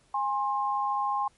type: tone pair together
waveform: sine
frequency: 821 / 1061.8 Hz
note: G#5 / C6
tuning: -20 / +25 cents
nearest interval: major third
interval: 445 cents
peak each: -28 / -28 dBFS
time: 0.14-1.28 s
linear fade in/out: 5 ms
effects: pink hiss -64 dBFS RMS until 1.37 s + MP3 48 kbps